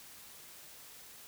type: silence
effects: white hiss -53 dBFS RMS until 1.27 s